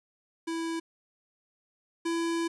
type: tone pair in turn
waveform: square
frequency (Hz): 329.6 / 334.2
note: E4 / E4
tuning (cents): 0 / +24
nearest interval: unison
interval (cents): 24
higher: second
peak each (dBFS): -31 / -28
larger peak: second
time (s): 0.47-0.8 / 2.05-2.48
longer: second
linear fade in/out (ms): 10
effects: resampled to 24000 Hz + 10-bit